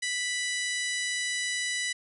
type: harmonic tone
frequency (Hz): 987.8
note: B5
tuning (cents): 0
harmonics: 2 / 3 / 4 / 5 / 6 / 7 / 8 / 9 / 10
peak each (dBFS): -31 / -38 / -36 / -42 / -39 / -43 / -40 / -41 / -43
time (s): 0.02-1.93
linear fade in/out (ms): 10
effects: none